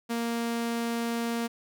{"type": "tone", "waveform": "sawtooth", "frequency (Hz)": 233.1, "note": "A#3", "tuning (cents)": 0, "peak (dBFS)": -24, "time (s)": [0.09, 1.48], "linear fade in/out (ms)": 20, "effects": []}